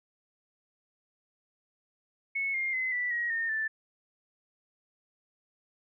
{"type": "tone with pitch steps", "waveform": "sine", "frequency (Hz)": [2200, 2120, 2043, 1969.1, 1897.6, 1828.7, 1762.4], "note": ["C#7", "C7", "C7", "B6", "A#6", "A#6", "A6"], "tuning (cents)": [-14, 22, -42, -6, 30, -34, 2], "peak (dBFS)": -28, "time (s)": [2.35, 3.68], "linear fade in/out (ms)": 10, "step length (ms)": 190, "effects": []}